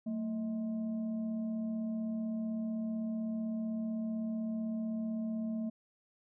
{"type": "tone with frequency modulation", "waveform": "sine", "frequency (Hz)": 224.4, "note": "A3", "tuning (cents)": 34, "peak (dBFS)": -33, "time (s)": [0.06, 5.7], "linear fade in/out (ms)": 10, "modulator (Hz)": 413, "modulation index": 0.39, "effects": []}